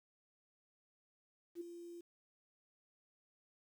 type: tone with ADSR envelope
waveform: sine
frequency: 344.1 Hz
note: F4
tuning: 26 cents flat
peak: -39 dBFS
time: 1.55-2.01 s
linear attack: 57 ms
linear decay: 10 ms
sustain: -9 dB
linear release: 6 ms
effects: 11-bit